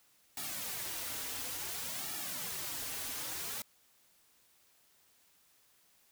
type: noise with flanger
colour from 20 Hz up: white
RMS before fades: -40 dBFS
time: 0.37-3.62 s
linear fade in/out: 2 ms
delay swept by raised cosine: 1.9 to 5.7 ms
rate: 0.57 Hz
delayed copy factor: -0.9
effects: white hiss -68 dBFS RMS until 6.11 s